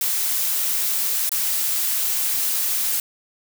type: noise with dropouts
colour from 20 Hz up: blue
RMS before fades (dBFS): -22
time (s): 0.01-3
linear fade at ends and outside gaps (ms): 2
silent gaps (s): 1.293-1.317
effects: none